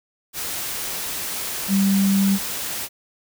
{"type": "tone in noise", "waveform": "sine", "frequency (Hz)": 196, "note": "G3", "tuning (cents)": 0, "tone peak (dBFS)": -15, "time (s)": [1.68, 2.39], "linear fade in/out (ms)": 50, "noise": "white", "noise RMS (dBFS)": -28, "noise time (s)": [0.33, 2.89], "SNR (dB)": 10, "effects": []}